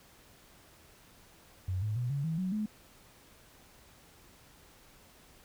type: tone with pitch steps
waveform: sine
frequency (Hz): 92.8 / 106.6 / 122.45 / 140.66 / 161.57 / 185.6 / 213.2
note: F#2 / G#2 / B2 / C#3 / E3 / F#3 / G#3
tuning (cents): +6 / +46 / -14 / +26 / -34 / +6 / +46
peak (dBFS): -30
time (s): 1.68-2.66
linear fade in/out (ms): 5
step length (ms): 140
effects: pink hiss -59 dBFS RMS until 5.44 s